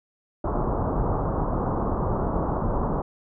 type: low-pass noise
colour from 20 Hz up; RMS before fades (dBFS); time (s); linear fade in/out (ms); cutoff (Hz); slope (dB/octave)
pink; -25; 0.44-3.02; 5; 1200; 48
effects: none